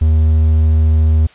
triangle tone, 78.5 Hz, D#2, 16 cents sharp, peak -6 dBFS, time 0.01-1.27 s, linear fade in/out 10 ms, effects white hiss -44 dBFS RMS until 1.34 s + resampled to 8000 Hz

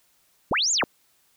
sine linear two-way sweep, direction up then down, 87.31 to 7459 to 87.31 Hz, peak -20 dBFS, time 0.51-0.84 s, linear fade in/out 0 ms, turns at 0.72 s, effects white hiss -64 dBFS RMS until 1.36 s

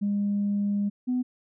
sine tone pair in turn, 203.2 / 250.5 Hz, G#3 / B3, -38 / +25 cents, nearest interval major third, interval 363 cents, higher second, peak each -22 dBFS, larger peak neither, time 0.01-0.9 / 1.07-1.23 s, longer first, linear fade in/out 20 ms, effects tanh soft clip ceiling -19 dBFS

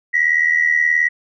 sine tone pair together, 1896.6 / 1975.5 Hz, A#6 / B6, +29 / 0 cents, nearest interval minor second, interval 71 cents, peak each -15 dBFS, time 0.13-1.09 s, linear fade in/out 20 ms, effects tanh soft clip ceiling -5 dBFS

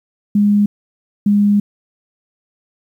sine tone pair in turn, 205.5 / 204.7 Hz, G#3 / G#3, -18 / -25 cents, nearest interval unison, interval 7 cents, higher first, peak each -9 dBFS, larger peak neither, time 0.35-0.66 / 1.26-1.6 s, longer second, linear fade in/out 5 ms, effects 8-bit

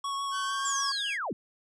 square tone with vibrato, 1108.7 Hz, C#6, in tune, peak -31 dBFS, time 0.04-0.92 s, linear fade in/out 5 ms, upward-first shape triangle, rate 6.6 Hz, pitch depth 17 cents each way
sawtooth tone with pitch glide, 1530 to 1639.8 Hz, G6 to G#6, -42 to -22 cents, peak -31 dBFS, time 0.31-1.18 s, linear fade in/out 50 ms, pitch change +120 cents, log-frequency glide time 0.42-0.8 s
violet noise, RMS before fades -45 dBFS, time 0.58-0.8 s, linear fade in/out 50 ms
sine linear sweep, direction down, 7530 to 130 Hz, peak -30 dBFS, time 0.65-1.33 s, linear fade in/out 2 ms
effects resampled to 22050 Hz

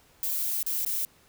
violet noise with dropouts, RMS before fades -29 dBFS, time 0.23-1.05 s, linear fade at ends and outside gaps 0 ms, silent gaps 0.629-0.664 / 0.849-0.863 s, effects pink hiss -60 dBFS RMS until 1.28 s

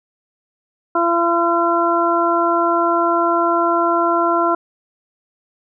harmonic tone, 340 Hz, F4, 46 cents flat, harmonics 1 / 2 / 3 / 4, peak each -19 / -19 / -19 / -19 dBFS, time 0.95-4.55 s, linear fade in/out 5 ms, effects none

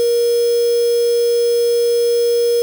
sine tone with quantisation, 473.7 Hz, A#4, 28 cents sharp, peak -12 dBFS, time 0-2.62 s, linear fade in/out 0 ms, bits 4, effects none

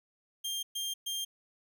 sawtooth tone bursts, 3195 Hz, G7, 32 cents sharp, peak -30 dBFS, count 3, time 0.44-1.25 s, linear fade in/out 10 ms, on 190 ms, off 120 ms, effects none

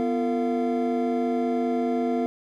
triangle tone cluster, 247.8 / 342.4 / 452.6 / 694 Hz, B3 / F4 / A4 / F5, +6 / -34 / +49 / -11 cents, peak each -23 / -29 / -26 / -28 dBFS, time 0-2.26 s, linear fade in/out 0 ms, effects none

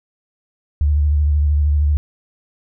sine tone with vibrato, 73.8 Hz, D2, 9 cents sharp, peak -12 dBFS, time 0.81-1.97 s, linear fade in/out 0 ms, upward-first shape sine, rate 13 Hz, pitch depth 47 cents each way, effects none

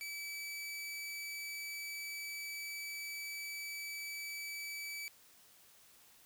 sawtooth tone, 2300 Hz, D7, 37 cents flat, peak -38 dBFS, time 0.01-5.08 s, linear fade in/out 0 ms, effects white hiss -63 dBFS RMS until 6.25 s

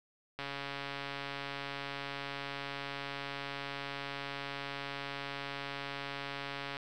click train, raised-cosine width 0.3 ms, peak -23 dBFS, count 894, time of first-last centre 0.39-6.769 s, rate 140 Hz, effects none

